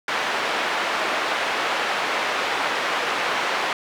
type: band-pass noise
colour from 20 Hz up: pink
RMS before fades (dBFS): -24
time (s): 0.08-3.73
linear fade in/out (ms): 2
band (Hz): 650 to 2800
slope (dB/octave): 12
effects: none